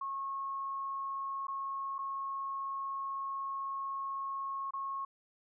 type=tone with dropouts; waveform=sine; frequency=1091 Hz; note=C#6; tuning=28 cents flat; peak=-35 dBFS; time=0.01-5.05 s; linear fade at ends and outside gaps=5 ms; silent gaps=1.47-1.481 / 1.983-1.988 / 4.708-4.735 s; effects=none